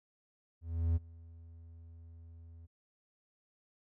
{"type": "tone with ADSR envelope", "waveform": "triangle", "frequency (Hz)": 83, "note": "E2", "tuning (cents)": 12, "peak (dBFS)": -24, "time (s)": [0.61, 2.67], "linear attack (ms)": 350, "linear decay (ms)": 24, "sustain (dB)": -24, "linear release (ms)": 21, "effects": []}